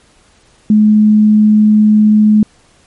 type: tone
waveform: sine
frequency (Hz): 212.8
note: G#3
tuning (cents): +42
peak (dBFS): -4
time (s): 0.7-2.43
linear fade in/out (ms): 2
effects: pink hiss -49 dBFS RMS until 2.86 s + MP3 48 kbps